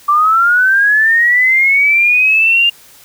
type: linear sweep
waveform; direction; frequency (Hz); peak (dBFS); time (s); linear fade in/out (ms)
sine; up; 1157 to 2819; -7; 0.08-2.7; 10
effects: white hiss -42 dBFS RMS until 3.04 s

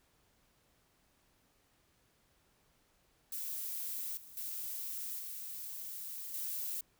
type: noise with level steps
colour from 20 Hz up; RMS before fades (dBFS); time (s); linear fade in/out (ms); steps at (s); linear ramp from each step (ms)
violet; -40 / -54 / -41 / -44 / -39; 3.32-6.81; 5; 4.17 / 4.37 / 5.19 / 6.34; 2
effects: pink hiss -72 dBFS RMS until 6.99 s

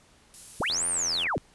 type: noise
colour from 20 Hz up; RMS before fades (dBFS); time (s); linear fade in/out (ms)
violet; -40; 0.34-1.24; 0
type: linear two-way sweep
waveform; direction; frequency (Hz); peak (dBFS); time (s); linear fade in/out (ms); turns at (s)
sine; up then down; 32.42 to 9540 to 32.42; -25; 0.6-1.38; 0; 0.87
type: click train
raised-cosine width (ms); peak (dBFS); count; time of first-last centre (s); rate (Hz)
0.5; -24; 50; 0.7-1.268; 86.2
effects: pink hiss -59 dBFS RMS until 1.54 s + resampled to 24000 Hz

